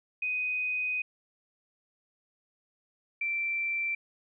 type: tone pair in turn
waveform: sine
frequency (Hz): 2499 / 2345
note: D#7 / D7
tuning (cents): +7 / -3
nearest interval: minor second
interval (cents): 110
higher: first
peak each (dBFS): -28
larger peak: neither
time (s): 0.22-1.02 / 3.21-3.95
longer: first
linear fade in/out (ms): 5
effects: none